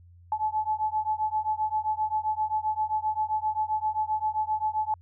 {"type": "beating tone pair", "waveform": "sine", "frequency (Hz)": [858, 865.6], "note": ["A5", "A5"], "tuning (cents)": [-44, -29], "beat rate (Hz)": 7.6, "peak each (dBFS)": -28, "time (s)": [0.32, 4.94], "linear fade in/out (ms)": 2, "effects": ["added 87 Hz sine -50 dBFS peak until 5.01 s"]}